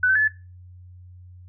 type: tone with pitch steps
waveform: sine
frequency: 1497 / 1538 / 1721 / 1731 Hz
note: F#6 / G6 / A6 / A6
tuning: +20 / -33 / -39 / -29 cents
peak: -15 dBFS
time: 0.03-0.278 s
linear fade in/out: 5 ms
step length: 62 ms
effects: noise-tail reverb RT60 0.3 s tail -18 dB re dry + added 90 Hz sine -42 dBFS peak until 1.48 s